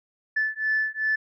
sine beating tone pair, 1744 / 1746.6 Hz, A6 / A6, -16 / -13 cents, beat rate 2.6 Hz, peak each -25 dBFS, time 0.36-1.16 s, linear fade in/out 10 ms, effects tanh soft clip ceiling -16 dBFS

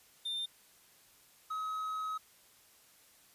triangle tone pair in turn, 3603 / 1274.6 Hz, A7 / D#6, +40 / +41 cents, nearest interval octave + tritone, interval 1799 cents, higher first, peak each -33 / -33 dBFS, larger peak neither, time 0.25-0.46 / 1.5-2.18 s, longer second, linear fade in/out 10 ms, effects white hiss -63 dBFS RMS until 3.34 s + resampled to 32000 Hz

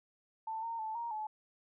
sine tone with pitch steps, 887 / 919 / 876 / 936 / 860 Hz, A5 / A#5 / A5 / A#5 / A5, +14 / -25 / -8 / +7 / -40 cents, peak -36 dBFS, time 0.47-1.27 s, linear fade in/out 5 ms, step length 160 ms, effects none

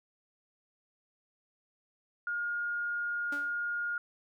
sine tone, 1423 Hz, F6, 32 cents sharp, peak -31 dBFS, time 2.27-3.98 s, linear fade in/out 2 ms
sawtooth tone with exponential decay, 288.3 Hz, D4, 32 cents flat, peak -35 dBFS, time 3.32-3.6 s, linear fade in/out 5 ms, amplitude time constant 59 ms
effects none

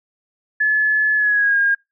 sine tone with pitch glide, 1718 to 1621.6 Hz, A6 to G#6, -42 to -42 cents, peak -13 dBFS, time 0.6-1.75 s, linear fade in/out 10 ms, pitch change -100 cents, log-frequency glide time 1.15-1.58 s, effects noise-tail reverb RT60 0.2 s tail -25 dB re dry

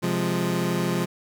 25% pulse chord, F minor, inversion second, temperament equal, 130.81 / 174.61 / 207.7 Hz, C3 / F3 / Ab3, 0 / 0 / 0 cents, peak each -26 / -21 / -25 dBFS, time 0.02-1.06 s, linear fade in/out 20 ms, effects none

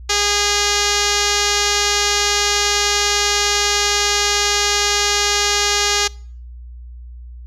5% pulse tone with low-pass filter, 410.1 Hz, G#4, 22 cents flat, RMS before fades -17 dBFS, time 0.09-6.08 s, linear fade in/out 10 ms, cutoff 7000 Hz, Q 4.1, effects noise-tail reverb RT60 0.5 s tail -25 dB re dry + added 60 Hz sine -32 dBFS peak until 7.46 s

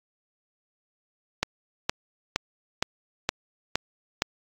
click train, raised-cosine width 0.2 ms, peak -5 dBFS, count 7, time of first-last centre 1.43-4.221 s, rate 2.15 Hz, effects AAC 48 kbps

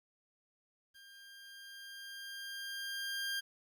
20% pulse tone with level ramp, 1600 Hz, G6, 35 cents sharp, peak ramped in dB -51 to -30 dBFS, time 0.94-3.41 s, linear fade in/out 20 ms, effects 12-bit

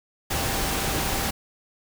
sine tone in noise, 784 Hz, G5, in tune, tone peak -35 dBFS, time 0.3-1.31 s, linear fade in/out 10 ms, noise pink, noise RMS -26 dBFS, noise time 0.3-1.31 s, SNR -12 dB, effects none

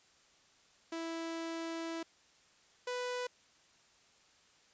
sawtooth tone pair in turn, 329.6 / 495.4 Hz, E4 / B4, 0 / +5 cents, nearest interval perfect fifth, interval 705 cents, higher second, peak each -34 / -32 dBFS, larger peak second, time 0.92-2.03 / 2.87-3.27 s, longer first, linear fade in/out 5 ms, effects white hiss -66 dBFS RMS until 4.73 s + resampled to 16000 Hz

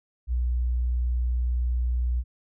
sine tone, 60.9 Hz, B1, 24 cents flat, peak -22 dBFS, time 0.27-2.24 s, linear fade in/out 50 ms, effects none

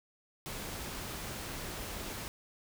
pink noise, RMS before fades -41 dBFS, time 0.46-2.28 s, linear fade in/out 0 ms, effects none

